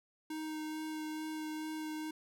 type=tone with vibrato; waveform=square; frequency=311.1 Hz; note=D#4; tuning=in tune; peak=-39 dBFS; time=0.3-2.11 s; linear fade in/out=5 ms; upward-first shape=sine; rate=2.3 Hz; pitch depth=10 cents each way; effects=none